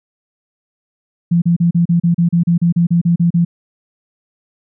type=tone bursts; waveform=sine; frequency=171 Hz; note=F3; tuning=36 cents flat; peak=-9 dBFS; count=15; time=1.31-3.45 s; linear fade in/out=10 ms; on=110 ms; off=35 ms; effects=none